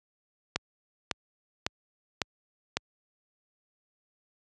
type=click train; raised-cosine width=0.2 ms; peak=-9 dBFS; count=5; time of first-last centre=0.56-2.77 s; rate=1.81 Hz; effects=high-pass 60 Hz 12 dB/octave + resampled to 22050 Hz